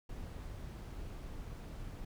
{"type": "noise", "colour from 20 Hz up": "brown", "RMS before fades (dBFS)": -45, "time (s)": [0.09, 2.05], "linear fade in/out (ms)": 5, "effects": []}